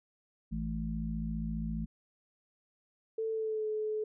harmonic tone, 54.8 Hz, A1, 6 cents flat, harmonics 1 / 3 / 4, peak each -37 / -37 / -37 dBFS, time 0.51-1.86 s, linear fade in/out 20 ms
sine tone with pitch glide, 444.4 to 429.8 Hz, A4 to A4, +17 to -41 cents, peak -31 dBFS, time 3.18-4.04 s, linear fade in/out 5 ms, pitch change -58 cents, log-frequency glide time 3.31-3.67 s
effects none

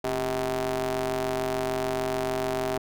sawtooth ring-modulated tone, 123.4 Hz, B2, 1 cent flat, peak -19 dBFS, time 0.04-2.78 s, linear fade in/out 5 ms, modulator 517 Hz, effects none

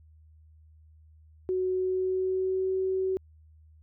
sine tone with pitch glide, 370.7 to 377.8 Hz, F#4 to F#4, +3 to +36 cents, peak -25 dBFS, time 1.49-3.17 s, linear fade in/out 0 ms, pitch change +33 cents, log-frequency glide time 1.7-2.73 s, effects added 78 Hz sine -53 dBFS peak until 3.82 s

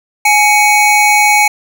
square tone pair together, 837.2 / 2235 Hz, G#5 / C#7, +14 / +14 cents, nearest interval octave + perfect fourth, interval 1700 cents, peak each -10 dBFS, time 0.25-1.48 s, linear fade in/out 5 ms, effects none

